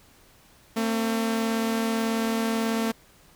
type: tone pair together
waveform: sawtooth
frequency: 225.4 / 263.7 Hz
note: A3 / C4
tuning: +42 / +14 cents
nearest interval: minor third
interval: 272 cents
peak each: -20 / -29 dBFS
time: 0.76-2.92 s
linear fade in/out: 10 ms
effects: pink hiss -56 dBFS RMS until 3.35 s